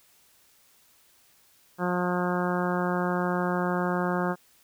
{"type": "harmonic tone", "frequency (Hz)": 178.7, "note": "F3", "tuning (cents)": 40, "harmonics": [1, 2, 3, 4, 5, 6, 7, 8, 9], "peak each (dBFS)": [-28, -31, -33, -34, -35, -36, -36, -37, -38], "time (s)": [1.78, 4.36], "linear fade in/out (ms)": 50, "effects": ["white hiss -61 dBFS RMS until 4.63 s"]}